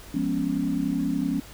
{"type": "chord", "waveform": "sine", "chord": "C# dominant seventh", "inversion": "first", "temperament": "equal", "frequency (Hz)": [174.61, 207.7, 246.9, 277.2], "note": ["E#3", "G#3", "B3", "C#4"], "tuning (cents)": [0, 0, 0, 0], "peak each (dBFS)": [-30, -31, -29, -26], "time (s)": [0.14, 1.4], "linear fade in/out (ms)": 5, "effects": ["added 50 Hz sine -46 dBFS peak until 1.53 s", "pink hiss -46 dBFS RMS until 1.53 s"]}